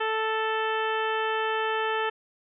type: harmonic tone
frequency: 440 Hz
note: A4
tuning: in tune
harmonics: 1 / 2 / 3 / 4 / 5 / 6 / 7 / 8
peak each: -29 / -30 / -32 / -32 / -43 / -37 / -38 / -48 dBFS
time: 0-2.1 s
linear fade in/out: 10 ms
effects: none